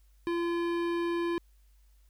sine tone with hard clipping, 341.9 Hz, F4, 37 cents flat, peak -30 dBFS, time 0.27-1.38 s, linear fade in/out 0 ms, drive 16 dB, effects added 50 Hz sine -58 dBFS peak until 2.09 s + white hiss -73 dBFS RMS until 2.09 s

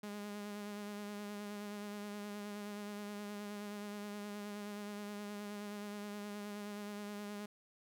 sawtooth tone with vibrato, 206 Hz, G#3, 14 cents flat, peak -39 dBFS, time 0.03-7.46 s, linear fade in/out 5 ms, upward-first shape sine, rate 9.5 Hz, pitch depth 24 cents each way, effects none

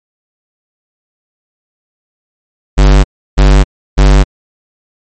square tone bursts, 49 Hz, G1, in tune, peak -3 dBFS, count 3, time 2.77-4.24 s, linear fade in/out 20 ms, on 270 ms, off 330 ms, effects MP3 32 kbps

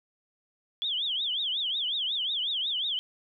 sine tone with vibrato, 3322 Hz, G#7, in tune, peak -27 dBFS, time 0.82-2.99 s, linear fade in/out 0 ms, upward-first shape triangle, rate 5.5 Hz, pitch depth 250 cents each way, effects none

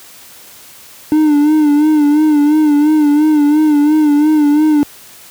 triangle tone with vibrato, 300 Hz, D4, 37 cents sharp, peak -5 dBFS, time 1.12-4.83 s, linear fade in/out 0 ms, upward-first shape sine, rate 2.9 Hz, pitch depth 61 cents each way, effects white hiss -38 dBFS RMS until 5.3 s + high-pass 60 Hz 12 dB/octave

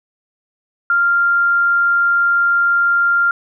sine tone, 1393 Hz, F6, 5 cents flat, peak -11 dBFS, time 0.9-3.31 s, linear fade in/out 2 ms, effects none

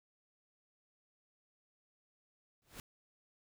pink noise with exponential growth, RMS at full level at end -44 dBFS, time 2.62-2.8 s, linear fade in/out 1 ms, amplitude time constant 39 ms, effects none

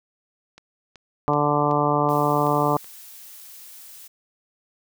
click train, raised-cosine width 0.2 ms, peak -27 dBFS, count 7, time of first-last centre 0.58-2.844 s, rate 2.65 Hz
harmonic tone, 146.83 Hz, D3, in tune, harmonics 1 / 2 / 3 / 4 / 5 / 6 / 7 / 8, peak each -26 / -26 / -26 / -26 / -26 / -26 / -26 / -26 dBFS, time 1.28-2.77 s, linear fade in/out 0 ms
blue noise, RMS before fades -43 dBFS, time 2.09-4.08 s, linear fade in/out 10 ms
effects none

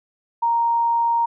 sine tone, 932.3 Hz, A#5, in tune, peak -16 dBFS, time 0.42-1.26 s, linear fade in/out 10 ms, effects none

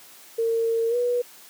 sine tone with pitch glide, 456.8 to 486.8 Hz, A#4 to B4, -35 to -25 cents, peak -20 dBFS, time 0.38-1.22 s, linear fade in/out 10 ms, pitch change +110 cents, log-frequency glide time 0.89-0.96 s, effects white hiss -48 dBFS RMS until 1.49 s + high-pass 200 Hz 12 dB/octave

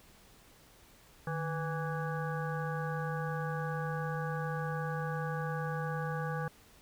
harmonic tone with a mistuned harmonic, 164.81 Hz, E3, in tune, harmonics 1 / 3 / 5 / 7 / 9 / 10, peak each -35 / -40 / -42 / -43 / -45 / -45 dBFS, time 1.27-6.48 s, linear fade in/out 2 ms, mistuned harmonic 1, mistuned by -130 cents, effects pink hiss -60 dBFS RMS until 6.81 s

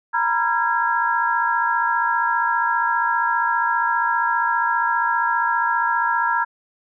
sine tone cluster, 934 / 989 / 1371 / 1648 Hz, A#5 / B5 / F6 / G#6, +3 / +2 / -32 / -14 cents, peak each -21 / -25 / -23 / -23 dBFS, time 0.13-6.45 s, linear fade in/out 20 ms, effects none

